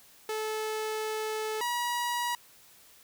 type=tone pair in turn; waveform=sawtooth; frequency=434.1 / 962.8 Hz; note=A4 / B5; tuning=-23 / -44 cents; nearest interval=octave + major second; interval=1379 cents; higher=second; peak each=-27 / -25 dBFS; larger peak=second; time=0.29-1.61 / 1.61-2.35 s; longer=first; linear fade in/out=2 ms; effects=white hiss -57 dBFS RMS until 3.03 s